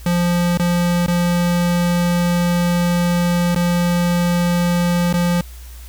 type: tone with dropouts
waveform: square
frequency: 174.61 Hz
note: F3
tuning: in tune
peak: -15 dBFS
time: 0.06-5.41 s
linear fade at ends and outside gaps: 2 ms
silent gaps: 0.574-0.596 / 1.063-1.081 / 3.548-3.56 / 5.128-5.139 s
effects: added 60 Hz sine -33 dBFS peak until 5.88 s + white hiss -44 dBFS RMS until 5.88 s